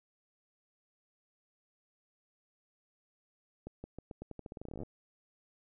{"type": "accelerating click train", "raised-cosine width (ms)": 2, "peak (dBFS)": -30, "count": 22, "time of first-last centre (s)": [3.67, 4.833], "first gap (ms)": 170, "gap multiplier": 0.86, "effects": []}